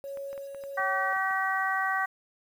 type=tone with tremolo; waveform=sine; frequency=554.4 Hz; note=C#5; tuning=in tune; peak=-34 dBFS; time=0.04-1.13 s; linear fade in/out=0 ms; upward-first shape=sine; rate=1.5 Hz; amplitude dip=35%
type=clicks; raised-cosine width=0.5 ms; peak=-33 dBFS; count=8; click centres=0.173 / 0.33 / 0.378 / 0.547 / 0.638 / 0.797 / 1.165 / 1.31 s
type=harmonic tone; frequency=382.8 Hz; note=G4; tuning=41 cents flat; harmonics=2 / 3 / 4 / 5; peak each=-31 / -31 / -31 / -31 dBFS; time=0.77-2.06 s; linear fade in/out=10 ms
effects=9-bit